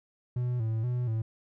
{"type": "tone with vibrato", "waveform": "triangle", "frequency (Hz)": 117.3, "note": "A#2", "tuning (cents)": 11, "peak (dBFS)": -25, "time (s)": [0.36, 1.22], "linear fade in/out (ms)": 5, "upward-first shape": "square", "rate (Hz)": 2.1, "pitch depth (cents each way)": 88, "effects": []}